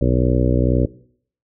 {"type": "harmonic tone", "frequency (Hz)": 62, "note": "B1", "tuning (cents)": 7, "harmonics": [1, 2, 3, 4, 5, 6, 7, 8, 9], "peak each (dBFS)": [-19, -19, -27, -22, -24, -26, -27, -26, -26], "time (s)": [0.01, 0.86], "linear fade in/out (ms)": 5, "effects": ["noise-tail reverb RT60 0.6 s tail -20 dB re dry"]}